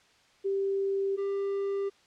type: tone pair in turn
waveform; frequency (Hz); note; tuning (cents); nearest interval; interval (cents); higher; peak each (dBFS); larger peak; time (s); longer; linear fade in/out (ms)
sine / triangle; 392 / 396.3; G4 / G4; 0 / +19; unison; 19; second; -26; neither; 0.44-1.17 / 1.17-1.9; neither; 20
effects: white hiss -62 dBFS RMS until 2.06 s + low-pass 5000 Hz 12 dB/octave